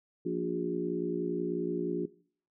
harmonic tone with a mistuned harmonic, 58.3 Hz, A#1, 1 cent sharp, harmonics 3 / 4 / 5 / 6 / 7, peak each -37 / -42 / -35 / -33 / -38 dBFS, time 0.25-2.06 s, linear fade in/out 10 ms, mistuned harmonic 6, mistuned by +38 cents, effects noise-tail reverb RT60 0.5 s tail -20 dB re dry

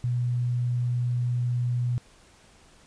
sine tone, 122.2 Hz, B2, 18 cents flat, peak -23 dBFS, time 0.04-1.98 s, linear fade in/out 0 ms, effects pink hiss -56 dBFS RMS until 2.86 s + resampled to 22050 Hz

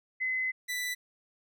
sine / sawtooth tone pair in turn, 2036 / 1982.6 Hz, C7 / B6, -48 / +6 cents, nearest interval unison, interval 46 cents, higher first, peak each -28 dBFS, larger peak neither, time 0.2-0.52 / 0.68-0.95 s, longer first, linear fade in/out 20 ms, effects none

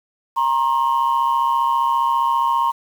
sine tone pair together, 936 / 1070.9 Hz, A#5 / C6, +7 / +40 cents, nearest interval major second, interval 233 cents, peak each -16 / -17 dBFS, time 0.36-2.72 s, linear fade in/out 20 ms, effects tanh soft clip ceiling -11 dBFS + 7-bit

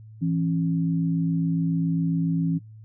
sine tone pair together, 166.13 / 273.4 Hz, E3 / C#4, +14 / -24 cents, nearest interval major sixth, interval 862 cents, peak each -22 / -27 dBFS, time 0.21-2.59 s, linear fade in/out 20 ms, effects noise-tail reverb RT60 0.3 s tail -26 dB re dry + added 109 Hz sine -42 dBFS peak until 2.84 s

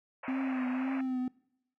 pink band-pass noise, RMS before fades -43 dBFS, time 0.23-1.01 s, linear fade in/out 5 ms, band 520 to 2700 Hz, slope 96 dB/octave
triangle tone with vibrato, 259.9 Hz, C4, 11 cents flat, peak -28 dBFS, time 0.28-1.28 s, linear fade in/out 2 ms, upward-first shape triangle, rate 1.9 Hz, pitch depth 57 cents each way
effects noise-tail reverb RT60 0.8 s tail -24 dB re dry

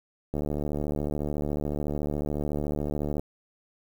click train, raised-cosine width 2 ms, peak -17 dBFS, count 212, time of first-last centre 0.34-3.195 s, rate 73.9 Hz, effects 8-bit

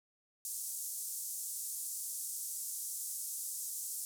white band-pass noise, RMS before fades -41 dBFS, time 0.45-4.05 s, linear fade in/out 0 ms, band 6700 to 12000 Hz, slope 24 dB/octave, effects none

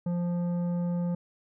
sine tone with tanh clipping, 174.61 Hz, F3, in tune, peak -28 dBFS, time 0.06-1.15 s, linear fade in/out 5 ms, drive 10 dB, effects none

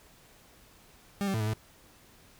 40% pulse tone with pitch steps, 200.2 / 194 / 110.7 / 106.7 / 109.4 Hz, G3 / G3 / A2 / G#2 / A2, +37 / -18 / +11 / +47 / -9 cents, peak -27 dBFS, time 1.21-1.535 s, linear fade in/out 0 ms, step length 65 ms, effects pink hiss -58 dBFS RMS until 2.39 s

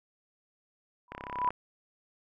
sine tone with exponential growth, 990 Hz, B5, 4 cents sharp, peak -22 dBFS, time 1.08-1.49 s, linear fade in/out 1 ms, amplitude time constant 89 ms
click train, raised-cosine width 0.5 ms, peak -23 dBFS, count 14, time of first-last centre 1.12-1.506 s, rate 33.7 Hz
effects none

